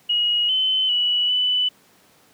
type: tone with pitch steps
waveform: sine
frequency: 2895 / 3051 / 2944 / 2988 Hz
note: F#7 / G7 / F#7 / F#7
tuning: -38 / -48 / -9 / +16 cents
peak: -17 dBFS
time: 0.09-1.69 s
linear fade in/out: 10 ms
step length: 400 ms
effects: pink hiss -55 dBFS RMS until 2.33 s + high-pass 150 Hz 12 dB/octave